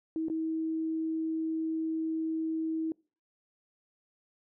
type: tone with dropouts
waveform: sine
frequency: 320.8 Hz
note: E4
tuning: 47 cents flat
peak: -29 dBFS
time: 0.16-2.92 s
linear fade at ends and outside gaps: 1 ms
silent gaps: 0.284-0.299 s
effects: noise-tail reverb RT60 0.4 s tail -26 dB re dry